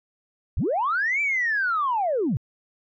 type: linear two-way sweep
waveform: sine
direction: up then down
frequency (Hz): 34.93 to 2354 to 99.5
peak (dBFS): -20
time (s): 0.57-2.37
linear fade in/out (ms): 0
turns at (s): 1.21
effects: tanh soft clip ceiling -16 dBFS